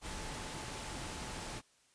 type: tone in noise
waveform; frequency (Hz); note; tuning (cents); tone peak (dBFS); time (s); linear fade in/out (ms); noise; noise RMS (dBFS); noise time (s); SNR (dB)
sine; 868; A5; -24; -53; 0.01-1.62; 50; pink; -43; 0.01-1.62; -13
effects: white hiss -69 dBFS RMS until 1.94 s + resampled to 22050 Hz